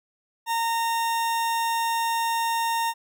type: tone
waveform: 40% pulse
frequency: 920 Hz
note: A#5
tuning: 23 cents flat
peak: -22 dBFS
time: 0.46-2.94 s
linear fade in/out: 50 ms
effects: none